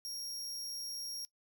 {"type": "tone with amplitude modulation", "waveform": "sawtooth", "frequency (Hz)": 5588, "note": "F8", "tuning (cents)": 0, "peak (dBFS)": -36, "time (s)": [0.05, 1.25], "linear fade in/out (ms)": 0, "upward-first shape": "sine", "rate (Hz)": 120, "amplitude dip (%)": 25, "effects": ["noise-tail reverb RT60 0.1 s tail -20 dB re dry"]}